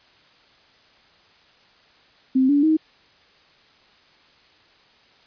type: tone with pitch steps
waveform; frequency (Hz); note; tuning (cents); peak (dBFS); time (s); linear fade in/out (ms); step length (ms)
sine; 261.6 / 286.9 / 314.7; C4 / D4 / D#4; 0 / -40 / +20; -14; 2.35-2.77; 10; 140
effects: white hiss -55 dBFS RMS until 5.26 s + resampled to 11025 Hz